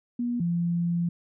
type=tone pair in turn; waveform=sine; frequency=240.8 / 171.65 Hz; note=B3 / F3; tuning=-44 / -30 cents; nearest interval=tritone; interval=586 cents; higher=first; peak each=-25 / -23 dBFS; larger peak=second; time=0.19-0.4 / 0.4-1.09 s; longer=second; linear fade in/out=5 ms; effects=none